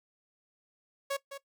sawtooth tone with echo, 554.4 Hz, C#5, in tune, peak -26 dBFS, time 1.1-1.17 s, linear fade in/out 10 ms, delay 210 ms, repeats 1, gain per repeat -10 dB, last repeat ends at 1.38 s, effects noise-tail reverb RT60 0.1 s tail -18 dB re dry

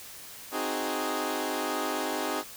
15% pulse chord, Ab dominant seventh, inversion first, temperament equal, 261.6 / 311.1 / 370 / 415.3 Hz, C4 / Eb4 / Gb4 / Ab4, 0 / 0 / 0 / 0 cents, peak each -29 / -27 / -30 / -28 dBFS, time 0.51-2.44 s, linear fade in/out 50 ms, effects white hiss -45 dBFS RMS until 2.56 s

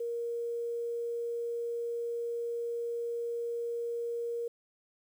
sine tone with quantisation, 470 Hz, A#4, 14 cents sharp, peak -32 dBFS, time 0-4.48 s, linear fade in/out 5 ms, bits 10, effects none

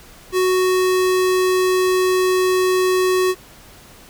square tone, 370 Hz, F#4, in tune, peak -15 dBFS, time 0.32-3.35 s, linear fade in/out 50 ms, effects pink hiss -44 dBFS RMS until 4.09 s

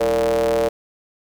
square ring-modulated tone, 62 Hz, B1, 7 cents sharp, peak -14 dBFS, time 0-0.69 s, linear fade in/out 10 ms, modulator 516 Hz, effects 9-bit

